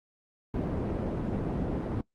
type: low-pass noise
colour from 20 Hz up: white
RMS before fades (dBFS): -31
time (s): 0.54-2.01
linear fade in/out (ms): 2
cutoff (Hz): 340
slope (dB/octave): 12
effects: noise-tail reverb RT60 0.1 s tail -23 dB re dry + Opus 32 kbps